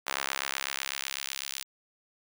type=tone with high-pass filter sweep; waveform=sawtooth; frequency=68 Hz; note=C#2; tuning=33 cents flat; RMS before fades=-35 dBFS; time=0.06-1.64 s; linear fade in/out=20 ms; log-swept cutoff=1100 to 3700 Hz; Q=0.83; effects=none